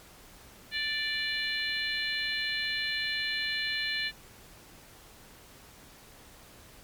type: harmonic tone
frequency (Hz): 587.3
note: D5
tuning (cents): 0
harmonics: 3 / 4 / 5 / 6 / 7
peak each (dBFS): -33 / -36 / -37 / -38 / -35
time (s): 0.71-4.12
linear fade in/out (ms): 50
effects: pink hiss -53 dBFS RMS until 6.83 s + MP3 96 kbps